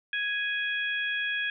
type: harmonic tone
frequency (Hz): 830.6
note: G#5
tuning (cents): 0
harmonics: 2 / 3 / 4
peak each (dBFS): -29 / -33 / -35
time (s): 0.13-1.5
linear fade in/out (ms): 2
effects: none